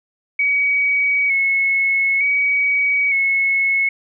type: tone with vibrato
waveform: sine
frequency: 2226 Hz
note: C#7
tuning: 7 cents sharp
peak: -14 dBFS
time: 0.39-3.89 s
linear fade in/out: 5 ms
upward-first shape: square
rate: 0.55 Hz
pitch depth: 29 cents each way
effects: none